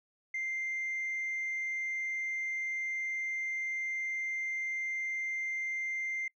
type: tone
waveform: sine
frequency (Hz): 2093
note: C7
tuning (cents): 0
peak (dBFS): -31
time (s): 0.34-6.28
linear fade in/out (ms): 5
effects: noise-tail reverb RT60 0.1 s tail -25 dB re dry + tanh soft clip ceiling -30 dBFS

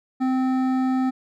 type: tone with hard clipping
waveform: triangle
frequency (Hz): 259.4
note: C4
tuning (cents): -15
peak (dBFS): -21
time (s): 0.2-1.11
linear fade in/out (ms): 20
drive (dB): 15
effects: none

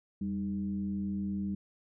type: tone with frequency modulation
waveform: sine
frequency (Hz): 197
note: G3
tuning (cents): +9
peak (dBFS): -31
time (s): 0.21-1.55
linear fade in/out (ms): 5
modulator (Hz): 112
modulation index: 0.55
effects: none

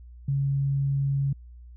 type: tone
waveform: sine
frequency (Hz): 138.59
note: C#3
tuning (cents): 0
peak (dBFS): -22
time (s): 0.28-1.33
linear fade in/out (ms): 5
effects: added 60 Hz sine -43 dBFS peak until 1.76 s

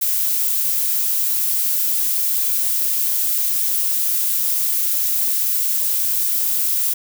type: noise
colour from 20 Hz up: violet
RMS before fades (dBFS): -19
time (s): 0.01-6.94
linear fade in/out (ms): 10
effects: none

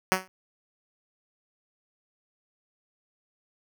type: tone with exponential decay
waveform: 5% pulse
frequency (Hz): 187.2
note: F#3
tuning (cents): +20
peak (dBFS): -6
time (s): 0.12-0.28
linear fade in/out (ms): 0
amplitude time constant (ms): 34
effects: none

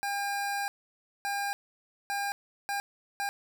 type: tone bursts at uneven times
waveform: 25% pulse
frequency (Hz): 804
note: G5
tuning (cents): +44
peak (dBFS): -26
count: 5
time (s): 0.03-0.68 / 1.25-1.53 / 2.1-2.32 / 2.69-2.8 / 3.2-3.29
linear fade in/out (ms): 0
effects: none

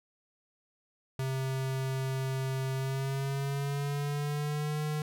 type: tone with pitch glide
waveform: square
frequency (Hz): 132.6 to 151.44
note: C3 to D#3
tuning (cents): +23 to -47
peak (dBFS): -31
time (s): 1.19-5.02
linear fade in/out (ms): 2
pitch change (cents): +230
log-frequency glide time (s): 2.74-4.82
effects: none

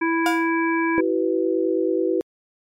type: harmonic tone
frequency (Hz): 330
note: E4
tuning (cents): +2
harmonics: 1 / 3 / 5 / 7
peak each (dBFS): -20 / -25 / -27 / -28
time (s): 0.01-1.01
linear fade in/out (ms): 10
type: tone with exponential decay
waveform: 35% pulse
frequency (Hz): 710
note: F5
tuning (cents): +28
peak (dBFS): -16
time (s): 0.26-0.51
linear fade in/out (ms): 1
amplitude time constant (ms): 53
type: chord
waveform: sine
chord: E suspended second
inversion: none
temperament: equal with one note detuned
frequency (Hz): 329.6 / 378.9 / 493.9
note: E4 / F#4 / B4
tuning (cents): 0 / +41 / 0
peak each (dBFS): -22 / -22 / -24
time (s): 0.98-2.21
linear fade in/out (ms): 0
effects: MP3 64 kbps

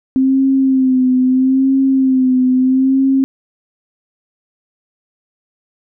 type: tone with vibrato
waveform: sine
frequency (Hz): 261.6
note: C4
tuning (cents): 0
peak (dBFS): -9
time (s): 0.16-3.24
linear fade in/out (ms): 0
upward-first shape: sine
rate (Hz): 0.77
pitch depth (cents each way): 46
effects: none

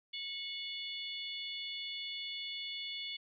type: harmonic tone with a mistuned harmonic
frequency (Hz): 730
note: F#5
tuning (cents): -24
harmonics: 3 / 4 / 5 / 6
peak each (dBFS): -46 / -45 / -42 / -48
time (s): 0.13-3.17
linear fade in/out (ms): 10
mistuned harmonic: 5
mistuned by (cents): -90
effects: none

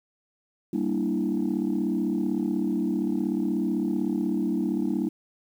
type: chord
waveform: sine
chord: E half-diminished seventh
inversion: first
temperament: equal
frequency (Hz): 196 / 233.1 / 293.7 / 329.6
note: G3 / Bb3 / D4 / E4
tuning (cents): 0 / 0 / 0 / 0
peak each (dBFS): -28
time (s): 0.73-5.09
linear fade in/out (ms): 5
effects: tanh soft clip ceiling -17 dBFS + 9-bit

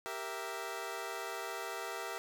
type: chord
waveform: 15% pulse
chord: E diminished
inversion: first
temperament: equal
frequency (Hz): 392 / 466.2 / 659.3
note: G4 / Bb4 / E5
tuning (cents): 0 / 0 / 0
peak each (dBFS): -37 / -37 / -37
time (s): 0.06-2.18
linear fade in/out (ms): 0
effects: none

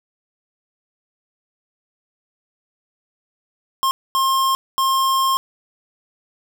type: tone bursts at uneven times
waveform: square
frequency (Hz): 1066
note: C6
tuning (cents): +32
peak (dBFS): -16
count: 3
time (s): 3.83-3.91 / 4.15-4.55 / 4.78-5.37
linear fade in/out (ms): 0
effects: none

